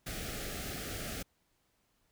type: band-stop noise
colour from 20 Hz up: pink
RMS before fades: -40 dBFS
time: 0.06-1.23 s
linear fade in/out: 10 ms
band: 800 to 1200 Hz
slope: 96 dB/octave
effects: pink hiss -75 dBFS RMS until 2.11 s